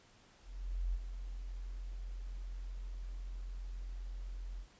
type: tone with ADSR envelope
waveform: sine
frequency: 43.84 Hz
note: F1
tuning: 7 cents sharp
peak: -31 dBFS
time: 0.41-4.67 s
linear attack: 530 ms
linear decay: 41 ms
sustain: -9 dB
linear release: 82 ms
effects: pink hiss -64 dBFS RMS until 4.79 s + resampled to 16000 Hz